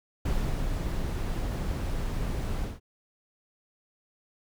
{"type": "noise with ADSR envelope", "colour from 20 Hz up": "brown", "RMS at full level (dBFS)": -27, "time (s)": [0.25, 2.8], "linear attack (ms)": 7, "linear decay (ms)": 380, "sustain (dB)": -3, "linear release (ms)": 180, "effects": []}